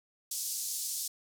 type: band-pass noise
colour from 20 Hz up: pink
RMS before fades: -36 dBFS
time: 0.31-1.08 s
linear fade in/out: 5 ms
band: 5200 to 14000 Hz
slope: 24 dB/octave
effects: none